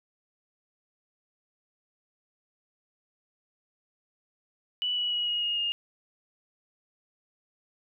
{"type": "tone with pitch steps", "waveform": "sine", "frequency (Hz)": [2960, 2934, 2909, 2884, 2859, 2835], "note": ["F#7", "F#7", "F#7", "F#7", "F7", "F7"], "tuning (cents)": [0, -15, -30, -45, 40, 25], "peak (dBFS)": -26, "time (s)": [4.82, 5.72], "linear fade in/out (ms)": 0, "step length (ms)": 150, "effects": []}